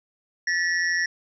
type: ring-modulated tone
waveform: square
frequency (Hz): 1842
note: A#6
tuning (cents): -21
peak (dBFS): -19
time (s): 0.47-1.06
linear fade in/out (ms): 5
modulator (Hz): 86.5
effects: resampled to 16000 Hz